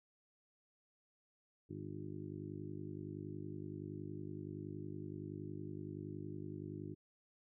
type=harmonic tone with a mistuned harmonic; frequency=50.7 Hz; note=G#1; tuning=41 cents flat; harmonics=2 / 3 / 4 / 5 / 6 / 7 / 8; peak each=-50 / -49 / -54 / -57 / -49 / -51 / -58 dBFS; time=1.69-6.95 s; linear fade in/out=20 ms; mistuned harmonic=8; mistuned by=-20 cents; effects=none